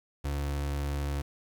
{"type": "tone", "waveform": "35% pulse", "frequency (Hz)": 71.1, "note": "C#2", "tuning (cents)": 45, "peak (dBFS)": -28, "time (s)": [0.24, 1.22], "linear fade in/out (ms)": 10, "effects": ["9-bit"]}